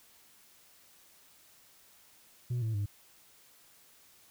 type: tone with pitch steps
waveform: sine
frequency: 122.2 / 111.41 / 101.58 Hz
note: B2 / A2 / G#2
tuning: -18 / +22 / -38 cents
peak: -27 dBFS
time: 2.5-2.86 s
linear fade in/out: 10 ms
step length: 120 ms
effects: tanh soft clip ceiling -29 dBFS + white hiss -61 dBFS RMS until 4.3 s